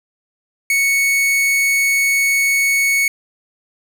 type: tone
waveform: 45% pulse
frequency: 2217 Hz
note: C#7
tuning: in tune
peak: -13 dBFS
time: 0.7-3.08 s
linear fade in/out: 2 ms
effects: none